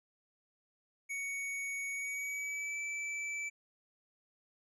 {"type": "tone with pitch glide", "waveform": "square", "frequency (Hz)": [2232, 2317], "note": ["C#7", "D7"], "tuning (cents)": [11, -24], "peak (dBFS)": -37, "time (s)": [1.09, 3.5], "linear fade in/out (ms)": 20, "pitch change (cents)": 65, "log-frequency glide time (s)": [1.91, 2.8], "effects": ["resampled to 24000 Hz"]}